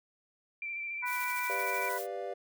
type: tone with vibrato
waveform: sine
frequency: 2349 Hz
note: D7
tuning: in tune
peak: -35 dBFS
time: 0.62-1.89 s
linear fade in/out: 2 ms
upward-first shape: square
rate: 14 Hz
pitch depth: 17 cents each way
type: harmonic tone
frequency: 493.9 Hz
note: B4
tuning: in tune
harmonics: 2 / 3 / 4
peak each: -35 / -39 / -41 dBFS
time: 1.02-1.99 s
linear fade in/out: 20 ms
type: noise with tremolo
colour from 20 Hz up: blue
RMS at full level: -41 dBFS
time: 1.05-2.07 s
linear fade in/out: 50 ms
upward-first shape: square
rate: 13 Hz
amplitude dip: 30%
type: chord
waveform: triangle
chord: G dominant seventh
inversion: none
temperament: equal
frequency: 392 / 493.9 / 587.3 / 698.5 Hz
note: G4 / B4 / D5 / F5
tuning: 0 / 0 / 0 / 0 cents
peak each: -39 dBFS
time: 1.49-2.34 s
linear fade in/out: 10 ms
effects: none